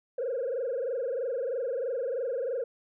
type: tone with frequency modulation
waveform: sine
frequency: 504 Hz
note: B4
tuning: 35 cents sharp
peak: -27 dBFS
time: 0.18-2.64 s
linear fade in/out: 5 ms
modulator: 23.1 Hz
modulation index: 2
effects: tanh soft clip ceiling -25 dBFS